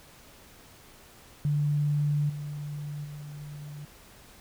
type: tone with level steps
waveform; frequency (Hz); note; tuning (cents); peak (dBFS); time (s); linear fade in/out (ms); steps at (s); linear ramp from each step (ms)
sine; 146.9; D3; +1; -23 / -33 / -38; 1.45-3.85; 0; 2.29 / 3.04; 10
effects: pink hiss -53 dBFS RMS until 4.4 s